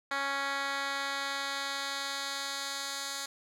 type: tone with band-pass filter sweep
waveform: 10% pulse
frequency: 277.2 Hz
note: C#4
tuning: in tune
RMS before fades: -35 dBFS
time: 0.11-3.26 s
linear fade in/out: 5 ms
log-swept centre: 2000 to 5900 Hz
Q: 0.94
effects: none